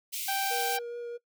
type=high-pass noise; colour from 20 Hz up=white; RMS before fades=-35 dBFS; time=0.12-0.78 s; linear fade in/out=20 ms; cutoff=2100 Hz; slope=96 dB/octave
type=harmonic tone; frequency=783 Hz; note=G5; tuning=2 cents flat; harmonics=1 / 2 / 3 / 4 / 5 / 6 / 7; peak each=-30 / -36 / -40 / -42 / -44 / -46 / -47 dBFS; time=0.28-0.79 s; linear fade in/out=5 ms
type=tone with vibrato; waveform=triangle; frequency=476 Hz; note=A#4; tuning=36 cents sharp; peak=-33 dBFS; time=0.5-1.18 s; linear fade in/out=20 ms; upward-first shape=triangle; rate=4.7 Hz; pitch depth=11 cents each way
effects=noise-tail reverb RT60 0.1 s tail -21 dB re dry

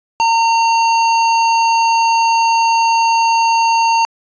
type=tone; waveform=square; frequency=915 Hz; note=A#5; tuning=32 cents flat; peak=-11 dBFS; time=0.2-4.05 s; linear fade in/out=0 ms; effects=resampled to 16000 Hz

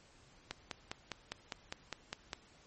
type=click train; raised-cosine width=0.2 ms; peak=-21 dBFS; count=10; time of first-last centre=0.51-2.332 s; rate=4.94 Hz; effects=pink hiss -63 dBFS RMS until 2.66 s + MP3 32 kbps

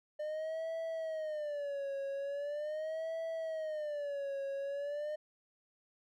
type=tone with vibrato; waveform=triangle; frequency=600 Hz; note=D5; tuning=37 cents sharp; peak=-34 dBFS; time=0.19-5.16 s; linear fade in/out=10 ms; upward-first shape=sine; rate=0.41 Hz; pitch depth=150 cents each way; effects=none

